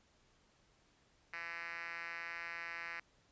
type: tone with band-pass filter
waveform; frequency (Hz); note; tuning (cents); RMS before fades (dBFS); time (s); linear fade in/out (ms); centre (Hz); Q
5% pulse; 168.8; E3; +41; -45; 1.33-3; 5; 2100; 2.6
effects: pink hiss -71 dBFS RMS until 3.31 s + resampled to 16000 Hz